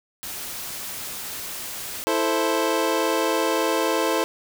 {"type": "noise", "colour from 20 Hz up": "white", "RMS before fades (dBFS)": -33, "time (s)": [0.23, 2.04], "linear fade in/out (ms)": 0}
{"type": "chord", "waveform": "25% pulse", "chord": "A minor", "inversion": "second", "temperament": "equal", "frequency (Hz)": [329.6, 440, 523.3], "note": ["E4", "A4", "C5"], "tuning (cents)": [0, 0, 0], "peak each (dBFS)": -21, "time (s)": [2.07, 4.24], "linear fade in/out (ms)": 0}
{"effects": []}